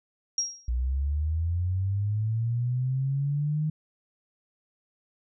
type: tone with exponential decay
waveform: sine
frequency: 5620 Hz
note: F8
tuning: 10 cents sharp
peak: -21 dBFS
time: 0.38-0.69 s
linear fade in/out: 2 ms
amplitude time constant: 66 ms
type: linear sweep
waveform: sine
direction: up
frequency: 58.7 to 155.56 Hz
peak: -24 dBFS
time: 0.68-3.7 s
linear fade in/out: 5 ms
effects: none